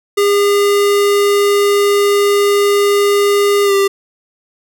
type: tone with pitch glide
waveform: square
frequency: 405.7 to 395.1 Hz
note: G#4 to G4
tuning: -41 to +14 cents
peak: -10 dBFS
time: 0.17-3.88 s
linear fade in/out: 10 ms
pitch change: -45 cents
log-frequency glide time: 3.64-3.73 s
effects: none

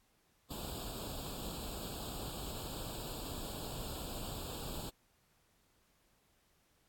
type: noise with comb filter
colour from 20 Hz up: pink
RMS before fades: -43 dBFS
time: 0.5-4.9 s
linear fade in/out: 10 ms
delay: 0.25 ms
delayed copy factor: +1
effects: pink hiss -73 dBFS RMS until 6.88 s + AAC 64 kbps

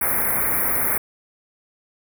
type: band-stop noise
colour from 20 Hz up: white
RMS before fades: -21 dBFS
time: 0.01-0.98 s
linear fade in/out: 5 ms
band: 2300 to 9900 Hz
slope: 96 dB/octave
effects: none

